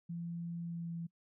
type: tone with pitch glide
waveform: sine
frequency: 170 to 168.05 Hz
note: F3 to E3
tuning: -46 to +34 cents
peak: -38 dBFS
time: 0.09-1.07 s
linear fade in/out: 10 ms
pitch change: -20 cents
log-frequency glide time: 0.63-0.93 s
effects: noise-tail reverb RT60 0.1 s tail -24 dB re dry